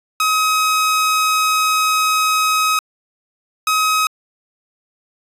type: tone bursts at uneven times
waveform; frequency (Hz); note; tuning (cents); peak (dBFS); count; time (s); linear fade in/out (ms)
sawtooth; 1269; D#6; +34; -10; 2; 0.2-2.79 / 3.67-4.07; 2
effects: resampled to 32000 Hz